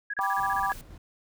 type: tone bursts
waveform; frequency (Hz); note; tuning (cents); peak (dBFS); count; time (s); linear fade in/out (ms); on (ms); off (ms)
sine; 1662; G#6; +1; -29; 10; 0.1-0.731; 5; 37; 29
type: chord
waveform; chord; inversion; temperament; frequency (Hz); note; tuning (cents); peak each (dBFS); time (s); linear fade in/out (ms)
sine; G major; none; just; 784 / 980 / 1176; G5 / B5 / D6; 0 / -14 / +2; -29 / -30 / -29; 0.19-0.72; 0
type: high-pass noise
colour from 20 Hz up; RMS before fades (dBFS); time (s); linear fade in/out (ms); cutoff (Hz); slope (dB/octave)
white; -48; 0.21-0.81; 0; 870; 24
type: noise with tremolo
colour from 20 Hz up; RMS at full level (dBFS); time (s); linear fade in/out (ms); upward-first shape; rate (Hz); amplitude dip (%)
brown; -45; 0.37-0.98; 5; square; 5.6; 25
effects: none